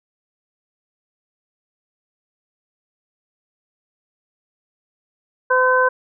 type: harmonic tone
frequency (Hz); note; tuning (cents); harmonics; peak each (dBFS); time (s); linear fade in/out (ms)
510; C5; -44; 1 / 2 / 3; -17 / -17 / -17; 5.5-5.89; 10
effects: none